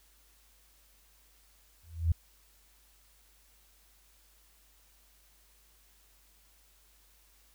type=tone with exponential growth; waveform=sine; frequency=82.9 Hz; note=E2; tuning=10 cents sharp; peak=-20 dBFS; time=1.83-2.12 s; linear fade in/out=5 ms; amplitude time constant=63 ms; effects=added 50 Hz sine -65 dBFS peak until 7.54 s + white hiss -65 dBFS RMS until 7.54 s